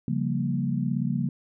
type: chord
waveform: sine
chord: G half-diminished seventh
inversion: second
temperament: equal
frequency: 138.59 / 174.61 / 196 / 233.1 Hz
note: Db3 / F3 / G3 / Bb3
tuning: 0 / 0 / 0 / 0 cents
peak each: -28 / -30 / -31 / -29 dBFS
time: 0.08-1.29 s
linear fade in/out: 2 ms
effects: none